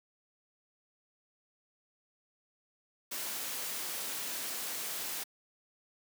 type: noise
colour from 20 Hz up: white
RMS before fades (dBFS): -38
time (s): 3.11-5.24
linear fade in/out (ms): 10
effects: high-pass 200 Hz 12 dB/octave